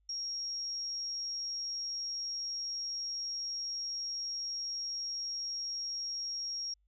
sine tone, 5588 Hz, F8, in tune, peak -35 dBFS, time 0.09-6.74 s, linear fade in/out 5 ms, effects added 50 Hz sine -69 dBFS peak until 6.87 s

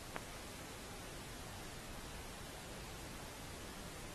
click, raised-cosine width 0.5 ms, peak -23 dBFS, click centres 0.164 s, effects pink hiss -51 dBFS RMS until 4.14 s + AAC 32 kbps

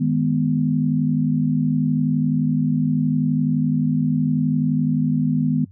sine chord, G# minor, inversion second, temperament equal, 155.56 / 207.7 / 246.9 Hz, D#3 / G#3 / B3, 0 / 0 / 0 cents, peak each -20 / -24 / -20 dBFS, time 0-5.65 s, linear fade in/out 10 ms, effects noise-tail reverb RT60 0.1 s tail -21 dB re dry + added 95 Hz sine -43 dBFS peak until 5.71 s

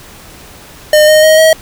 square tone with pitch steps, 608 / 617.9 / 628 / 638.2 Hz, D#5 / D#5 / D#5 / D#5, -40 / -12 / +16 / +44 cents, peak -4 dBFS, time 0.93-1.53 s, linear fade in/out 2 ms, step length 150 ms, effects pink hiss -35 dBFS RMS until 1.61 s

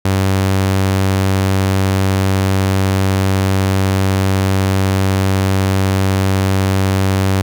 sawtooth tone, 96 Hz, G2, 36 cents flat, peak -8 dBFS, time 0.05-7.42 s, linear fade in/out 5 ms, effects none

